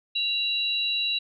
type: tone pair together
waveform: sine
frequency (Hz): 2773 / 3922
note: F7 / B7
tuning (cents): -13 / -13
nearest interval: tritone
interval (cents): 600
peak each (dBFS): -28 / -25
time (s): 0.15-1.19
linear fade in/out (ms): 10
effects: none